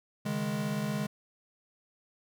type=chord; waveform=square; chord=C# suspended second; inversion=none; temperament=equal; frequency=138.59 / 155.56 / 207.7 Hz; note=C#3 / D#3 / G#3; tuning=0 / 0 / 0 cents; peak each=-38 / -37 / -33 dBFS; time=0.25-1.07 s; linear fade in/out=10 ms; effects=none